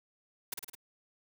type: noise with echo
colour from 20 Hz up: white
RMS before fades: -36 dBFS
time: 0.52-0.54 s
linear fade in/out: 5 ms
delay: 53 ms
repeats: 4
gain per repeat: -3 dB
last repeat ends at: 0.752 s
effects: none